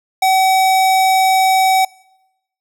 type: tone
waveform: square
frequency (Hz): 759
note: F#5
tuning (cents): +44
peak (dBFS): -11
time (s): 0.22-1.85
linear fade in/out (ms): 5
effects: noise-tail reverb RT60 0.9 s tail -25 dB re dry